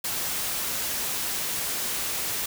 white noise, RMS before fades -29 dBFS, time 0.04-2.46 s, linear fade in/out 5 ms, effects none

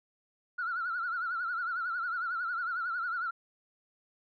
sine tone with vibrato, 1400 Hz, F6, 4 cents sharp, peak -30 dBFS, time 0.58-3.31 s, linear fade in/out 10 ms, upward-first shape triangle, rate 11 Hz, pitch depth 120 cents each way, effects tanh soft clip ceiling -26 dBFS

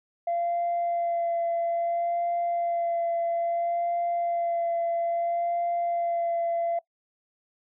sine tone with vibrato, 685 Hz, F5, 34 cents flat, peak -23 dBFS, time 0.27-6.79 s, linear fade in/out 5 ms, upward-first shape sine, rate 0.6 Hz, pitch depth 15 cents each way, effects noise-tail reverb RT60 0.1 s tail -21 dB re dry + tanh soft clip ceiling -21 dBFS

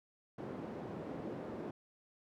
white band-pass noise, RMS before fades -44 dBFS, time 0.38-1.71 s, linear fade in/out 5 ms, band 150 to 420 Hz, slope 12 dB/octave, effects none

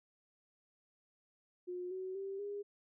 sine tone with pitch steps, 359.2 / 374.5 / 390.4 / 406.9 Hz, F4 / F#4 / G4 / G#4, +49 / +21 / -7 / -35 cents, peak -39 dBFS, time 1.67-2.63 s, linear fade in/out 20 ms, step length 240 ms, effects none

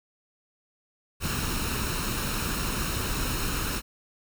pink noise with comb filter, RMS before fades -29 dBFS, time 1.2-3.82 s, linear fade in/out 50 ms, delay 0.74 ms, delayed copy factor +0.55, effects none

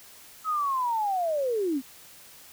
sine linear sweep, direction down, 1293 to 244.7 Hz, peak -24 dBFS, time 0.44-1.82 s, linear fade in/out 50 ms, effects white hiss -50 dBFS RMS until 2.52 s

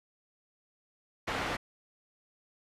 white low-pass noise, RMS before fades -34 dBFS, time 1.27-1.57 s, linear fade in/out 10 ms, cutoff 1900 Hz, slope 12 dB/octave, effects resampled to 32000 Hz

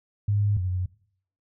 sine tone pair in turn, 102.6 / 91.41 Hz, G#2 / F#2, -21 / -20 cents, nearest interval major second, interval 199 cents, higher first, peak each -20 / -24 dBFS, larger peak first, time 0.28-0.57 / 0.57-0.86 s, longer neither, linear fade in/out 5 ms, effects noise-tail reverb RT60 0.6 s tail -20 dB re dry

